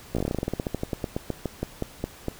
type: slowing click train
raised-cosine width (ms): 2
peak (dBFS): -13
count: 26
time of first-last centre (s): 0.15-2.283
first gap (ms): 16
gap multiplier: 1.12
effects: pink hiss -47 dBFS RMS until 2.39 s